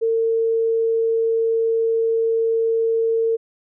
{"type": "tone", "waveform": "sine", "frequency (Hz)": 453.5, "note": "A#4", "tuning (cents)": -48, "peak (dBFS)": -16, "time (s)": [0.01, 3.37], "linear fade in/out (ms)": 20, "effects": []}